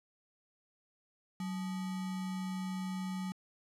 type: tone with sample-and-hold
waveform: sine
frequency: 186.7 Hz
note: F#3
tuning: 16 cents sharp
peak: -35 dBFS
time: 1.4-3.32 s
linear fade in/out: 2 ms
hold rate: 1050 Hz
effects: low-pass 11000 Hz 12 dB/octave